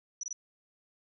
sine tone bursts, 5900 Hz, F#8, 6 cents flat, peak -34 dBFS, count 3, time 0.21-0.329 s, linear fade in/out 2 ms, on 23 ms, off 25 ms, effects none

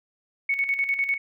sine tone with tremolo, 2217 Hz, C#7, in tune, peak -20 dBFS, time 0.49-1.18 s, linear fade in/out 5 ms, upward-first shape square, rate 10 Hz, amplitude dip 60%, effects none

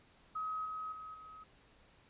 sine tone with level steps, 1270 Hz, D#6, 35 cents sharp, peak -36 / -39 / -45 / -50 dBFS, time 0.35-1.44 s, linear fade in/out 10 ms, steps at 0.65 / 0.92 / 1.14 s, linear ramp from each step 5 ms, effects pink hiss -65 dBFS RMS until 2.09 s + resampled to 8000 Hz

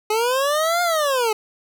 25% pulse linear two-way sweep, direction up then down, 420.2 to 712 to 420.2 Hz, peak -14 dBFS, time 0.1-1.33 s, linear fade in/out 5 ms, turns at 0.82 s, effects none

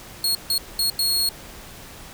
sawtooth tone bursts at uneven times, 4314 Hz, C#8, 48 cents flat, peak -16 dBFS, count 4, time 0.24-0.35 / 0.5-0.58 / 0.79-0.9 / 0.99-1.29 s, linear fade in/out 2 ms, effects pink hiss -41 dBFS RMS until 2.13 s

